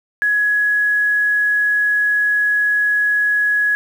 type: tone with quantisation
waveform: sine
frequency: 1678 Hz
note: G#6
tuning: 17 cents sharp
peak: -13 dBFS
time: 0.22-3.75 s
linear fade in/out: 0 ms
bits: 7
effects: none